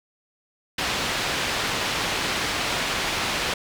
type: low-pass noise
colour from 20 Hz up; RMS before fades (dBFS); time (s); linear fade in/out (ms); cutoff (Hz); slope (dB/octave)
white; -26; 0.78-3.54; 5; 3600; 12
effects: none